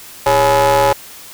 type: ring-modulated tone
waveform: 35% pulse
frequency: 146.83 Hz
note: D3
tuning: in tune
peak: -5 dBFS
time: 0.26-0.93 s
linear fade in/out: 5 ms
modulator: 700 Hz
effects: white hiss -36 dBFS RMS until 1.33 s